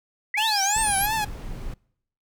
sine linear sweep, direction up, 1900 to 11840 Hz, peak -23 dBFS, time 0.34-1.06 s, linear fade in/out 2 ms
sawtooth tone with vibrato, 830.6 Hz, G#5, in tune, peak -19 dBFS, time 0.37-1.25 s, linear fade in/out 10 ms, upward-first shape triangle, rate 2.9 Hz, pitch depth 140 cents each way
brown noise, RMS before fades -34 dBFS, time 0.76-1.74 s, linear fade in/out 5 ms
effects noise-tail reverb RT60 0.7 s tail -25 dB re dry

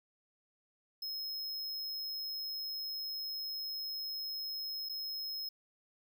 square tone with dropouts, 5150 Hz, E8, 41 cents flat, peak -38 dBFS, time 1.02-5.49 s, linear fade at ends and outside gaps 5 ms, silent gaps 4.889-4.894 s, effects none

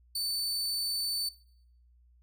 sawtooth tone, 4523 Hz, C#8, 34 cents sharp, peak -28 dBFS, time 0.15-1.29 s, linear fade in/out 5 ms, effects noise-tail reverb RT60 0.7 s tail -21 dB re dry + added 60 Hz sine -59 dBFS peak until 2.22 s

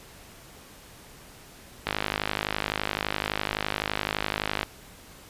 click train, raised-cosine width 0.3 ms, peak -9 dBFS, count 144, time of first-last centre 1.87-4.631 s, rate 51.8 Hz, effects pink hiss -49 dBFS RMS until 5.29 s + resampled to 32000 Hz

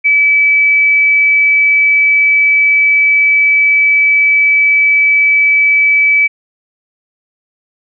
sine tone, 2298 Hz, D7, 38 cents flat, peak -6 dBFS, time 0.04-6.28 s, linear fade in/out 20 ms, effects none

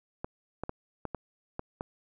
clicks, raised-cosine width 1 ms, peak -20 dBFS, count 7, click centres 0.245 / 0.636 / 0.694 / 1.053 / 1.147 / 1.594 / 1.809 s, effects none

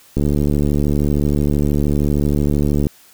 click train, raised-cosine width 3 ms, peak -5 dBFS, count 198, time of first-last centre 0.17-2.869 s, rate 73 Hz, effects white hiss -48 dBFS RMS until 3.13 s

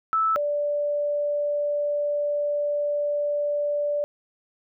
sine tone pair in turn, 1312 / 584.4 Hz, E6 / D5, -9 / -9 cents, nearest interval octave + major second, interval 1400 cents, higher first, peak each -19 / -22 dBFS, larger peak first, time 0.13-0.36 / 0.36-4.04 s, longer second, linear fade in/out 0 ms, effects none

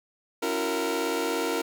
sawtooth chord, F# dominant seventh, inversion second, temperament just, 277.5 / 333 / 370 / 462.5 Hz, C#4 / E4 / F#4 / A#4, +2 / +18 / 0 / -14 cents, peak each -30 / -27 / -30 / -25 dBFS, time 0.42-1.62 s, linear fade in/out 10 ms, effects none

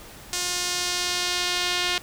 sawtooth tone with band-pass filter sweep, 356.5 Hz, F4, 36 cents sharp, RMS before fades -26 dBFS, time 0.33-1.98 s, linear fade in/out 0 ms, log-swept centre 6400 to 3500 Hz, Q 1.3, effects pink hiss -44 dBFS RMS until 2.02 s

